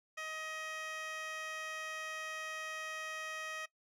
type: tone with band-pass filter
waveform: 15% pulse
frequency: 630 Hz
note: D#5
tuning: 21 cents sharp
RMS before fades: -43 dBFS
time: 0.17-3.66 s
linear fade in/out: 10 ms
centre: 2700 Hz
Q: 0.64
effects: noise-tail reverb RT60 0.1 s tail -19 dB re dry